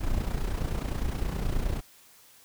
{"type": "noise with amplitude modulation", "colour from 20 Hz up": "brown", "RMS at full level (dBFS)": -26, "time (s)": [0, 1.81], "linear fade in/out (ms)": 20, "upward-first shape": "sine", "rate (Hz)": 29.6, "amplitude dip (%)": 65, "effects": ["white hiss -56 dBFS RMS until 2.44 s"]}